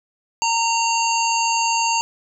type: harmonic tone with a mistuned harmonic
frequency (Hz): 922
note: A#5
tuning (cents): -19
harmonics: 1 / 3 / 5 / 7 / 8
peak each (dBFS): -19 / -24 / -26 / -27 / -28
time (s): 0.42-2.01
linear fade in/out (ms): 0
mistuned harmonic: 8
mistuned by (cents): -19
effects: none

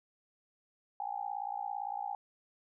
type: tone with amplitude modulation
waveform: sine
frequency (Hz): 812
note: G#5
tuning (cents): -39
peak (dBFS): -31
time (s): 1-2.15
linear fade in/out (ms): 2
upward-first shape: sine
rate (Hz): 57.7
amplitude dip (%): 100
effects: none

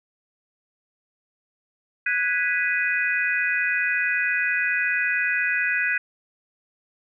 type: chord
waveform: sine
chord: G# minor seventh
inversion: third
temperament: equal with one note detuned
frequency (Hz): 1480 / 1654.5 / 1975.5 / 2489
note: F#6 / G#6 / B6 / D#7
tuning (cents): 0 / -7 / 0 / 0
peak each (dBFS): -26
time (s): 2.06-5.98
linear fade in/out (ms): 5
effects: none

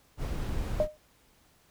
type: noise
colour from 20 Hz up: brown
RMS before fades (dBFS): -32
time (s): 0.17-0.88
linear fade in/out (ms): 50
type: tone with exponential decay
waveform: sine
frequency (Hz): 610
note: D#5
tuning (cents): -34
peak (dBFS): -19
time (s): 0.8-0.97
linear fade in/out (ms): 1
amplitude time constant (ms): 36
effects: pink hiss -64 dBFS RMS until 1.7 s

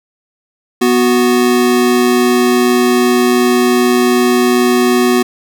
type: tone pair together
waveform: square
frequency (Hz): 246 / 368.6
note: B3 / F#4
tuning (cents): -7 / -7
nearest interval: perfect fifth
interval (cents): 700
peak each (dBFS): -12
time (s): 0.81-5.23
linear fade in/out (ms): 10
effects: none

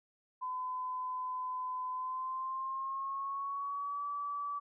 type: tone with pitch glide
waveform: sine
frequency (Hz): 1014 to 1151.4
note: B5 to D6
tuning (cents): +45 to -35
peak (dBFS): -35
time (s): 0.41-4.6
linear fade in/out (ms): 20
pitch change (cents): +220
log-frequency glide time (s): 1.91-4.05
effects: none

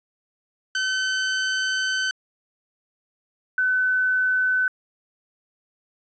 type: tone pair in turn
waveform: sawtooth / sine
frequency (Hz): 1527 / 1510.3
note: G6 / F#6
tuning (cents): -46 / +35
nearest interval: unison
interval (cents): 19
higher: first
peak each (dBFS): -18 / -18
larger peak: neither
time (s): 0.75-2.11 / 3.58-4.68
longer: first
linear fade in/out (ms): 2
effects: resampled to 16000 Hz + 10-bit

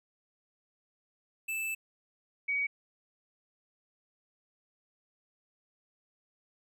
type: tone pair in turn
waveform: square / sine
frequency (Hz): 2637 / 2258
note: E7 / C#7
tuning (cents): 0 / +31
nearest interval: minor third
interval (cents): 269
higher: first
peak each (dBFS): -33 / -28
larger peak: second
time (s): 1.48-1.75 / 2.48-2.67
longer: first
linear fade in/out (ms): 10
effects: none

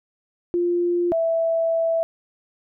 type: tone pair in turn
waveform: sine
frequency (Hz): 349.2 / 659.2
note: F4 / E5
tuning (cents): 0 / 0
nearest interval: major seventh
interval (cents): 1100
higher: second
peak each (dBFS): -18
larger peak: neither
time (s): 0.54-1.12 / 1.12-2.03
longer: second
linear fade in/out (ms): 0
effects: none

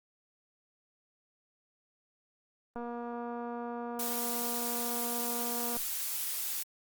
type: click train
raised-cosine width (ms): 1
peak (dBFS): -27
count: 717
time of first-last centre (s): 2.76-5.768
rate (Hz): 238
type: noise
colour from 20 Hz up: blue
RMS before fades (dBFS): -35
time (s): 3.99-6.63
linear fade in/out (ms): 5
effects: Opus 32 kbps

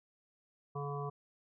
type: harmonic tone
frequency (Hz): 142.8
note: D3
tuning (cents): -48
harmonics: 1 / 3 / 5 / 7 / 8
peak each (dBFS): -39 / -42 / -46 / -46 / -45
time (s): 0.75-1.1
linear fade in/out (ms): 10
effects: none

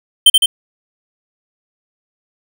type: tone with echo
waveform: square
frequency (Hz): 3114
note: G7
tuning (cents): -12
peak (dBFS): -3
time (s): 0.26-0.3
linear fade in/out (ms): 5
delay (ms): 80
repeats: 2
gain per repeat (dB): -3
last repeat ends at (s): 0.46
effects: none

